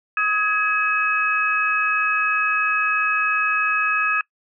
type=tone cluster; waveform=sine; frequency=1266 / 1663 / 2557 Hz; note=D#6 / G#6 / D#7; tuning=+30 / +2 / +47 cents; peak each=-22 dBFS; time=0.17-4.21 s; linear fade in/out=2 ms; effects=noise-tail reverb RT60 0.1 s tail -24 dB re dry